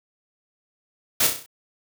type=noise with echo; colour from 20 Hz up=white; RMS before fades=-19 dBFS; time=1.2-1.27 s; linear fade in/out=5 ms; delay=32 ms; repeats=6; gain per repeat=-5 dB; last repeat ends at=1.462 s; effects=none